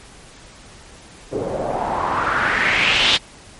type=noise with low-pass filter sweep; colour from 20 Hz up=white; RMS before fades=-19 dBFS; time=1.31-3.18 s; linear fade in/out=20 ms; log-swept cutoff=420 to 3700 Hz; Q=3.5; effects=pink hiss -43 dBFS RMS until 3.59 s + MP3 48 kbps